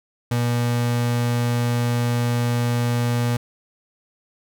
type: tone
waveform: 35% pulse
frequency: 120 Hz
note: B2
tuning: 49 cents flat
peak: -17 dBFS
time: 0.31-3.37 s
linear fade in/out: 5 ms
effects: none